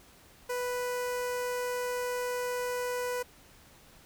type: tone with notch filter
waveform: sawtooth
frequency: 493.9 Hz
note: B4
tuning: in tune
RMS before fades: -33 dBFS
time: 0.49-3.23 s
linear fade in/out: 10 ms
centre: 3600 Hz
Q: 1.7
effects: pink hiss -57 dBFS RMS until 4.05 s